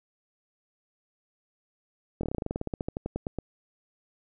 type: slowing click train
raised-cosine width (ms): 2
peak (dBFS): -17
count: 21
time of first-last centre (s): 2.21-3.387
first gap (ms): 23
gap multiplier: 1.09
effects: none